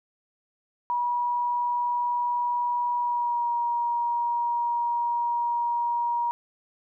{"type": "tone with pitch glide", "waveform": "sine", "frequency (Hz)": [966, 949.4], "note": ["B5", "A#5"], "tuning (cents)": [-39, 31], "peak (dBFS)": -23, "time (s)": [0.9, 6.31], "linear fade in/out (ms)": 0, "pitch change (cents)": -30, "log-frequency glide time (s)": [2.99, 3.51], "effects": []}